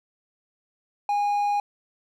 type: tone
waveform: triangle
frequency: 820 Hz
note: G#5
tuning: 22 cents flat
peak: -19 dBFS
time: 1.09-1.6 s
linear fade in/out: 2 ms
effects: none